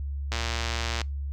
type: click train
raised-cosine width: 0.2 ms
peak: -12 dBFS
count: 81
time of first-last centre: 0.32-1.016 s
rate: 115 Hz
effects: noise-tail reverb RT60 0.2 s tail -24 dB re dry + added 70 Hz sine -29 dBFS peak until 1.32 s